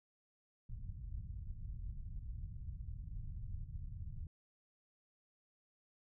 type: low-pass noise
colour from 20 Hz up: pink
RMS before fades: -45 dBFS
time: 0.69-4.27 s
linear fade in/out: 2 ms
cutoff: 120 Hz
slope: 24 dB/octave
effects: none